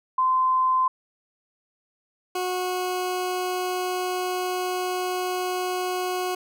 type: tone pair in turn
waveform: sine / 20% pulse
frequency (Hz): 1033 / 365.2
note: C6 / F#4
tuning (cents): -22 / -23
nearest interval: octave + tritone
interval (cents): 1801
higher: first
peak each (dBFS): -18 / -20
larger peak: first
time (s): 0.18-0.88 / 2.35-6.35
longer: second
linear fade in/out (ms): 5
effects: none